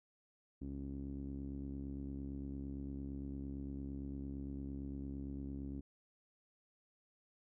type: tone with low-pass filter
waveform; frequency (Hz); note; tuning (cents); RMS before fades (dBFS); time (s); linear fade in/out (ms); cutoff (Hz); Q
sawtooth; 68.8; C#2; -12; -44; 0.61-5.81; 10; 280; 4.3
effects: none